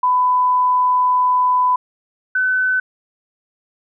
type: tone pair in turn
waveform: sine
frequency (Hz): 1000 / 1511.9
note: B5 / F#6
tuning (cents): +21 / +37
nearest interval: perfect fifth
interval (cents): 716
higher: second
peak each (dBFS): -12 / -14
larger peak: first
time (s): 0.03-1.76 / 2.35-2.8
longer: first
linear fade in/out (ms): 5
effects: none